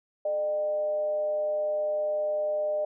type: tone with frequency modulation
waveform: sine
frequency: 605 Hz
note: D#5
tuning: 49 cents flat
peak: -25 dBFS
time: 0.25-2.85 s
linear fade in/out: 5 ms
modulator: 178 Hz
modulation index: 0.27
effects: none